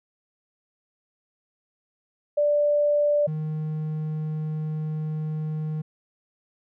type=tone pair in turn; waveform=sine / triangle; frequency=587.3 / 154.93 Hz; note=D5 / D#3; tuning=0 / -7 cents; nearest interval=octave + major seventh; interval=2307 cents; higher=first; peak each=-18 / -24 dBFS; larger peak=first; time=2.37-3.27 / 3.27-5.82 s; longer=second; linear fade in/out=10 ms; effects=none